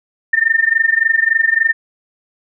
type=tone with amplitude modulation; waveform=sine; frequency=1808 Hz; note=A6; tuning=47 cents sharp; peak=-7 dBFS; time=0.33-1.73 s; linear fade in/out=5 ms; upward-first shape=sine; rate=23.5 Hz; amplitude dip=90%; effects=none